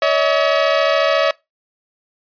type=tone pair together; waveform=sawtooth; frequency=566 / 640.1 Hz; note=C#5 / D#5; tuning=+36 / +49 cents; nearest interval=major second; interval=213 cents; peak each=-12 dBFS; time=0.02-1.31 s; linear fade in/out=2 ms; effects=noise-tail reverb RT60 0.2 s tail -22 dB re dry + resampled to 11025 Hz